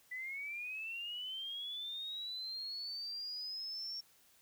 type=linear sweep; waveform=sine; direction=up; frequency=1975.5 to 5510 Hz; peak=-40 dBFS; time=0.11-4.01 s; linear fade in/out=10 ms; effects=white hiss -67 dBFS RMS until 4.41 s